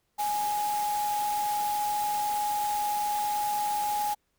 sine tone in noise, 832 Hz, G#5, 3 cents sharp, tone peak -26 dBFS, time 0.18-4.15 s, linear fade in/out 20 ms, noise white, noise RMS -38 dBFS, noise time 0.18-4.15 s, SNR +9 dB, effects pink hiss -75 dBFS RMS until 4.38 s

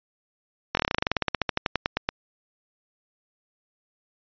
slowing click train, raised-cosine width 0.3 ms, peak -6 dBFS, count 24, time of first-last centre 0.75-2.09 s, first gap 22 ms, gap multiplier 1.08, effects resampled to 11025 Hz

